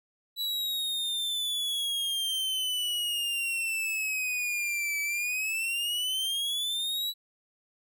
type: exponential two-way sweep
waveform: 45% pulse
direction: down then up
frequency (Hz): 3951 to 2296 to 3951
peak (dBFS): -28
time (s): 0.36-7.14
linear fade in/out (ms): 50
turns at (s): 5.01
effects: none